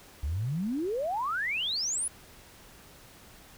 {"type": "exponential sweep", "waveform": "sine", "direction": "up", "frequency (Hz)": [65.5, 10548], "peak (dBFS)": -28, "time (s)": [0.23, 2.08], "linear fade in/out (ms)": 5, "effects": ["pink hiss -53 dBFS RMS until 3.57 s"]}